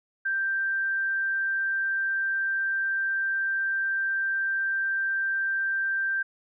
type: tone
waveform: sine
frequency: 1573 Hz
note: G6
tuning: 6 cents sharp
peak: -24 dBFS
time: 0.25-6.23 s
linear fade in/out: 10 ms
effects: none